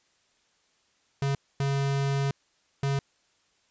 square tone bursts at uneven times, 138.59 Hz, C#3, in tune, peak -25 dBFS, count 3, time 1.22-1.35 / 1.6-2.31 / 2.83-2.99 s, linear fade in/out 2 ms, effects white hiss -68 dBFS RMS until 3.7 s + resampled to 16000 Hz

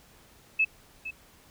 sine tone with echo, 2604 Hz, E7, 22 cents flat, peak -20 dBFS, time 0.59-0.65 s, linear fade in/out 10 ms, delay 460 ms, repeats 1, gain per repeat -13 dB, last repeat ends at 1.11 s, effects pink hiss -57 dBFS RMS until 1.5 s

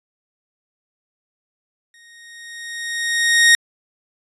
sawtooth tone with exponential growth, 1864.7 Hz, A#6, in tune, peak -4 dBFS, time 1.94-3.55 s, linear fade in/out 1 ms, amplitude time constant 350 ms, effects resampled to 24000 Hz

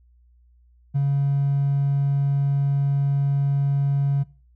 triangle tone with hard clipping, 140 Hz, C#3, 18 cents sharp, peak -18 dBFS, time 0.94-4.24 s, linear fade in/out 20 ms, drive 4 dB, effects noise-tail reverb RT60 0.4 s tail -21 dB re dry + added 60 Hz sine -53 dBFS peak until 4.55 s

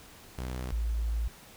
sawtooth / sine tone pair in turn, 63.1 / 56.22 Hz, B1 / A1, +38 / +38 cents, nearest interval major second, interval 200 cents, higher first, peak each -30 / -27 dBFS, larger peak second, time 0.38-0.72 / 0.72-1.28 s, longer second, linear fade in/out 5 ms, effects pink hiss -52 dBFS RMS until 1.56 s

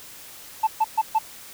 sine tone bursts, 880 Hz, A5, in tune, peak -14 dBFS, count 4, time 0.63-1.188 s, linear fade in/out 10 ms, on 42 ms, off 130 ms, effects tanh soft clip ceiling -14 dBFS + white hiss -43 dBFS RMS until 1.53 s

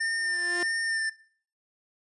square tone with vibrato, 1800 Hz, A6, 39 cents sharp, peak -27 dBFS, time 0-1.1 s, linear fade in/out 10 ms, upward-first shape sine, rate 1.6 Hz, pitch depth 20 cents each way
sawtooth tone with exponential growth, 349.2 Hz, F4, in tune, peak -25 dBFS, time 0.03-0.63 s, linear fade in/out 2 ms, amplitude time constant 130 ms
effects noise-tail reverb RT60 0.5 s tail -21 dB re dry + resampled to 24000 Hz

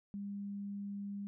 sine tone, 201.1 Hz, G3, 44 cents sharp, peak -39 dBFS, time 0.14-1.27 s, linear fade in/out 0 ms, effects none

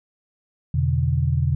sine tone cluster, 84.2 / 124.9 / 145.1 Hz, E2 / B2 / D3, +37 / +20 / -21 cents, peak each -22 dBFS, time 0.74-1.55 s, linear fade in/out 5 ms, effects none

